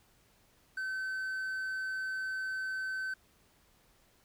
triangle tone, 1532 Hz, G6, 40 cents flat, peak -32 dBFS, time 0.77-3.14 s, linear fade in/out 5 ms, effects pink hiss -67 dBFS RMS until 4.24 s

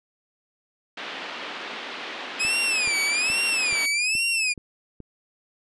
white band-pass noise, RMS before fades -35 dBFS, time 0.97-3.86 s, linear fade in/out 5 ms, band 230 to 3400 Hz, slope 24 dB/octave
sawtooth tone with vibrato, 2501 Hz, D#7, 8 cents sharp, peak -18 dBFS, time 2.39-4.54 s, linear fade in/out 20 ms, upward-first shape sine, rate 1.2 Hz, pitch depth 170 cents each way
click train, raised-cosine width 3 ms, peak -27 dBFS, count 7, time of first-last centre 2.45-5.003 s, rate 2.35 Hz
effects resampled to 24000 Hz

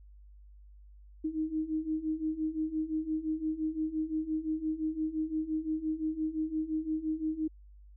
sine beating tone pair, 310 / 315.8 Hz, D#4 / D#4, -6 / +26 cents, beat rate 5.8 Hz, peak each -35 / -32 dBFS, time 1.24-7.48 s, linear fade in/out 10 ms, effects added 50 Hz sine -51 dBFS peak until 7.96 s

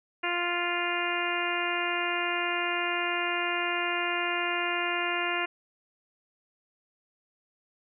harmonic tone, 349.2 Hz, F4, in tune, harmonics 1 / 2 / 3 / 4 / 5 / 6 / 7 / 8, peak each -35 / -35 / -35 / -35 / -35 / -35 / -35 / -35 dBFS, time 0.23-5.46 s, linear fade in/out 10 ms, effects none

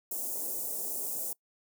white band-stop noise, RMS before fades -35 dBFS, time 0.11-1.33 s, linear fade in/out 5 ms, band 660 to 7500 Hz, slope 24 dB/octave, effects noise-tail reverb RT60 0.1 s tail -23 dB re dry + high-pass 300 Hz 12 dB/octave

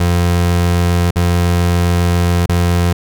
30% pulse tone with dropouts, 87.31 Hz, F2, in tune, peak -8 dBFS, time 0-2.93 s, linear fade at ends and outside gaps 5 ms, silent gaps 1.109-1.158 / 2.461-2.491 s, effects none

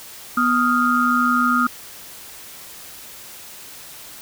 sine tone cluster, 245.7 / 1245 / 1398 Hz, B3 / D#6 / F6, -9 / +1 / +1 cents, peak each -20 / -18 / -20 dBFS, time 0.37-1.67 s, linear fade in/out 5 ms, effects white hiss -39 dBFS RMS until 4.21 s

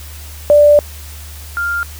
sine tone pair in turn, 588 / 1398.5 Hz, D5 / F6, +2 / +2 cents, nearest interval octave + minor third, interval 1500 cents, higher second, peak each -4 / -15 dBFS, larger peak first, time 0.5-0.79 / 1.57-1.83 s, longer first, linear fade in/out 0 ms, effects added 75 Hz sine -30 dBFS peak until 1.99 s + white hiss -36 dBFS RMS until 1.99 s

